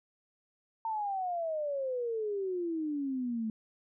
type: exponential sweep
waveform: sine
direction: down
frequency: 911 to 216.2 Hz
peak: -31 dBFS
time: 0.85-3.5 s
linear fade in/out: 2 ms
effects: none